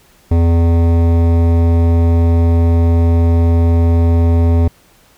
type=tone with hard clipping; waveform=sine; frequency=84 Hz; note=E2; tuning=33 cents sharp; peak=-10 dBFS; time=0.31-4.68 s; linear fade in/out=5 ms; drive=15 dB; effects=pink hiss -49 dBFS RMS until 5.17 s